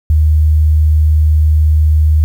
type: tone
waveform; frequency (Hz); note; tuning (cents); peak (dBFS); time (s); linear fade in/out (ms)
sine; 77; D#2; -17; -6; 0.1-2.24; 0
effects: 7-bit